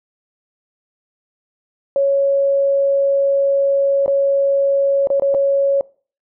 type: tone with dropouts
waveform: sine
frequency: 554.4 Hz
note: C#5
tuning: in tune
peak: -12 dBFS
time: 1.96-5.81 s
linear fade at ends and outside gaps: 1 ms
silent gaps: 4.061-4.079 / 5.072-5.102 / 5.198-5.221 / 5.342-5.347 s
effects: noise-tail reverb RT60 0.4 s tail -22 dB re dry